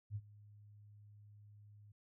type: tone with ADSR envelope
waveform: sine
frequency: 103.83 Hz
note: G#2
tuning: in tune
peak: -37 dBFS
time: 0.1-1.92 s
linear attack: 56 ms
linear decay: 49 ms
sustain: -20 dB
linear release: 6 ms
effects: none